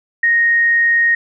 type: tone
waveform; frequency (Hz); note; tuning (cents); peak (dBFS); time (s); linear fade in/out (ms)
sine; 1864.7; A#6; 0; -10; 0.23-1.15; 5
effects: none